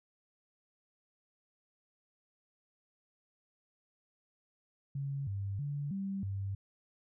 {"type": "tone with pitch steps", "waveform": "sine", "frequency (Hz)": [139, 99, 143.7, 195.2, 98.1], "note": ["C#3", "G2", "D3", "G3", "G2"], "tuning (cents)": [5, 18, -37, -7, 2], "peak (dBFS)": -34, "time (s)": [4.95, 6.55], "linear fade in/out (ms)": 5, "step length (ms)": 320, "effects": []}